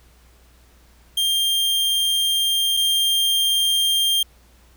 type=tone pair in turn; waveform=45% pulse; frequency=3191 / 3191 Hz; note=G7 / G7; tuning=+30 / +30 cents; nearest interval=unison; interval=0 cents; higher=neither; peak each=-17 / -16 dBFS; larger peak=second; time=1.17-2.77 / 2.77-4.23 s; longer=first; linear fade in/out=5 ms; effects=added 60 Hz sine -51 dBFS peak until 4.76 s + pink hiss -56 dBFS RMS until 4.76 s